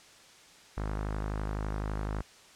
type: tone with low-pass filter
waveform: sawtooth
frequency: 51.91 Hz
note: G#1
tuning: in tune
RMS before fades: -34 dBFS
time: 0.77-2.22 s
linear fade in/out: 5 ms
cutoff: 1400 Hz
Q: 1.6
effects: white hiss -55 dBFS RMS until 2.55 s + low-pass 7000 Hz 12 dB/octave